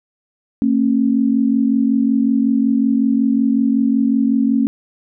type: tone pair together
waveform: sine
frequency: 226.1 / 271.5 Hz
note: A3 / C#4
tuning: +47 / -36 cents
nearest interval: minor third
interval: 317 cents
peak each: -15 dBFS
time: 0.62-4.67 s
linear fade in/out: 0 ms
effects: none